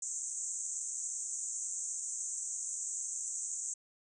white band-pass noise, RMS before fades -39 dBFS, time 0.02-3.74 s, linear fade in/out 5 ms, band 6300 to 8200 Hz, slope 96 dB/octave, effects none

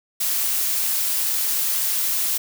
blue noise, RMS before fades -22 dBFS, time 0.2-2.38 s, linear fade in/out 10 ms, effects none

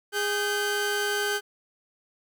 sawtooth tone pair together, 411.4 / 1544.3 Hz, G#4 / G6, -16 / -26 cents, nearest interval octave + major seventh, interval 2290 cents, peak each -24 dBFS, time 0.12-1.41 s, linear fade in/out 50 ms, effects none

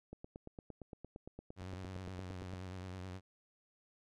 click train, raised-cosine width 2 ms, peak -34 dBFS, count 22, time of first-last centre 0.13-2.535 s, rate 8.73 Hz
sawtooth tone with vibrato, 92.5 Hz, F#2, in tune, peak -40 dBFS, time 1.56-3.21 s, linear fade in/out 50 ms, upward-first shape sine, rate 9.5 Hz, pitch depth 55 cents each way
effects low-pass 7000 Hz 12 dB/octave

